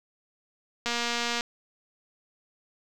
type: click train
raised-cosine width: 0.2 ms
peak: -12 dBFS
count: 131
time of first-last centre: 0.86-1.409 s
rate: 237 Hz
effects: none